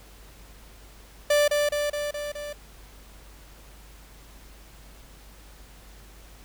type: tone with echo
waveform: 45% pulse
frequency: 587.3 Hz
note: D5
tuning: in tune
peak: -18 dBFS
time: 1.3-1.48 s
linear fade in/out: 5 ms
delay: 210 ms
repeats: 5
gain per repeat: -3 dB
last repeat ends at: 2.53 s
effects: added 50 Hz sine -48 dBFS peak until 6.44 s + pink hiss -52 dBFS RMS until 6.44 s